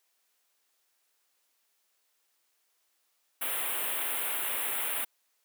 white band-stop noise, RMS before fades -32 dBFS, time 3.41-5.05 s, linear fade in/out 10 ms, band 3400 to 9000 Hz, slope 48 dB/octave, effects white hiss -74 dBFS RMS until 5.44 s + high-pass 400 Hz 12 dB/octave

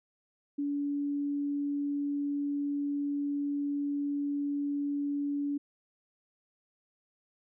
sine tone, 286.2 Hz, D4, 45 cents flat, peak -29 dBFS, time 0.58-5.58 s, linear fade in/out 10 ms, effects none

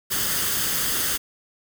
white noise with comb filter, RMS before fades -24 dBFS, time 0.1-1.18 s, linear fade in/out 20 ms, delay 0.62 ms, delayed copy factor +0.5, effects none

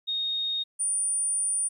sine tone pair in turn, 3717 / 9349 Hz, A#7 / D9, -6 / -9 cents, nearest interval octave + major third, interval 1597 cents, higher second, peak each -26 / -24 dBFS, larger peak second, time 0.07-0.64 / 0.79-1.69 s, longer second, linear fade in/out 20 ms, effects 11-bit

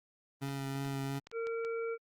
25% pulse tone with vibrato, 137.4 Hz, C#3, 15 cents flat, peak -31 dBFS, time 0.41-1.2 s, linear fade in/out 20 ms, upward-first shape sine, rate 2.9 Hz, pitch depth 13 cents each way
clicks, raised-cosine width 0.2 ms, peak -31 dBFS, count 7, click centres 0.487 / 0.849 / 1.154 / 1.27 / 1.315 / 1.47 / 1.649 s
harmonic tone, 458.3 Hz, A#4, 29 cents flat, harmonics 1 / 3 / 5, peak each -34 / -44 / -48 dBFS, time 1.32-1.98 s, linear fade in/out 50 ms
effects Opus 32 kbps

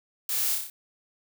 blue noise with echo, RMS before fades -29 dBFS, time 0.29-0.55 s, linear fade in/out 2 ms, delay 30 ms, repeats 5, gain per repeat -3 dB, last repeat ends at 0.7 s, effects none

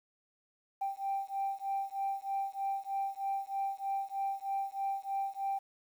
sine beating tone pair, 784 / 787.2 Hz, G5 / G5, 0 / +7 cents, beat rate 3.2 Hz, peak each -35 / -35 dBFS, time 0.81-5.59 s, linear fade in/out 10 ms, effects tanh soft clip ceiling -27 dBFS + 10-bit

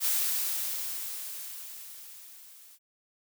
blue noise with level ramp, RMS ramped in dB -26 to -54 dBFS, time 0-2.79 s, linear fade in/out 50 ms, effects none

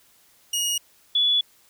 20% pulse / sine tone pair in turn, 2878 / 3423 Hz, F#7 / A7, -49 / -48 cents, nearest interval minor third, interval 301 cents, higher second, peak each -17 dBFS, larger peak neither, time 0.53-0.78 / 1.15-1.41 s, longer second, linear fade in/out 5 ms, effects white hiss -58 dBFS RMS until 1.69 s

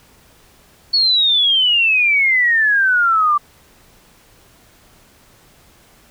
sine exponential sweep, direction down, 4435 to 1163 Hz, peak -11 dBFS, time 0.93-3.38 s, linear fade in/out 10 ms, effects pink hiss -50 dBFS RMS until 6.1 s

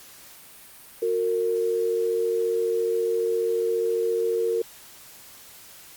sine tone pair together, 363.9 / 458.5 Hz, F#4 / A#4, -29 / -29 cents, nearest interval major third, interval 400 cents, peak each -28 / -22 dBFS, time 1.02-4.62 s, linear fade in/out 5 ms, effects white hiss -47 dBFS RMS until 5.96 s + Opus 48 kbps

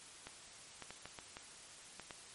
clicks, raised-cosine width 0.3 ms, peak -30 dBFS, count 8, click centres 0.27 / 0.823 / 0.906 / 1.056 / 1.188 / 1.369 / 1.997 / 2.108 s, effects white hiss -55 dBFS RMS until 2.34 s + MP3 48 kbps

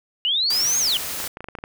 sine linear two-way sweep, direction up then down, 2835 to 6645 to 2835 Hz, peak -18 dBFS, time 0.25-0.97 s, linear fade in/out 0 ms, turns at 0.79 s
white noise, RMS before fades -29 dBFS, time 0.5-1.28 s, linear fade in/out 5 ms
clicks, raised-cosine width 0.5 ms, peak -19 dBFS, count 10, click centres 1.202 / 1.241 / 1.273 / 1.371 / 1.406 / 1.443 / 1.486 / 1.552 / 1.587 / 1.639 s
effects none

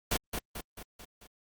pink noise with echo, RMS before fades -29 dBFS, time 0.11-0.17 s, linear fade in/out 5 ms, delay 220 ms, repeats 5, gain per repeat -5 dB, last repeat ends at 1.27 s, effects Opus 48 kbps

